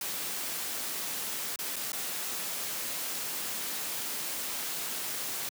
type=noise with dropouts; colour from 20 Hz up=white; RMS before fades=-35 dBFS; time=0.01-5.49 s; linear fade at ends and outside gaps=2 ms; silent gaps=1.56-1.589 / 1.759-1.764 / 1.92-1.93 s; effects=high-pass 150 Hz 12 dB/octave